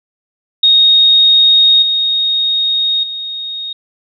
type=tone with level steps; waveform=sine; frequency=3729 Hz; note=A#7; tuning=in tune; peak=-5 / -11 / -20 dBFS; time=0.63-3.73 s; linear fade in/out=5 ms; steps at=1.82 / 3.03 s; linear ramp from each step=5 ms; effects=none